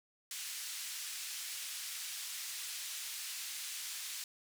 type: band-pass noise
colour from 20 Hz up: white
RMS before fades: -43 dBFS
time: 0.31-4.24 s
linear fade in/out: 2 ms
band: 2100 to 9600 Hz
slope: 12 dB/octave
effects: none